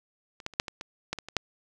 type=clicks; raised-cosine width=0.2 ms; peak=-28 / -15 / -29 / -6 / -18 / -20 / -13 / -19 / -23 / -7 dBFS; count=10; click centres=0.402 / 0.464 / 0.537 / 0.599 / 0.682 / 0.811 / 1.13 / 1.187 / 1.286 / 1.367 s; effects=none